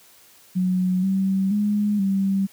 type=tone with pitch steps; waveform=sine; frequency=183.7 / 192.2 / 207.4 / 194.6 Hz; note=F#3 / G3 / G#3 / G3; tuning=-12 / -34 / -2 / -12 cents; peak=-18 dBFS; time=0.55-2.47 s; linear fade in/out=20 ms; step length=480 ms; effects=white hiss -52 dBFS RMS until 2.52 s + high-pass 60 Hz 12 dB/octave